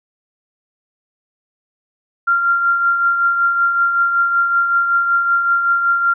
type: tone with tremolo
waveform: sine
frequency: 1385 Hz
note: F6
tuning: 15 cents flat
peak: -10 dBFS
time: 2.27-6.14 s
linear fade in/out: 10 ms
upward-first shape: triangle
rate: 5.3 Hz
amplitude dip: 50%
effects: none